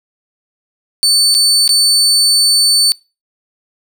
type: tone with dropouts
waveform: 30% pulse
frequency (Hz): 4500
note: C#8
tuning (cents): +25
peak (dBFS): -5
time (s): 1.03-2.92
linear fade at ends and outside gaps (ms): 0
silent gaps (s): 1.343-1.349 / 1.678-1.692
effects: noise-tail reverb RT60 0.3 s tail -25 dB re dry